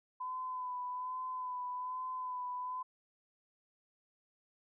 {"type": "tone with vibrato", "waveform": "sine", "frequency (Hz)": 1007, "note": "B5", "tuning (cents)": 33, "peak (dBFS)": -37, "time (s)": [0.2, 2.83], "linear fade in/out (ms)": 10, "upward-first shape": "sine", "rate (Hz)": 1.2, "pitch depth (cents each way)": 25, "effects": []}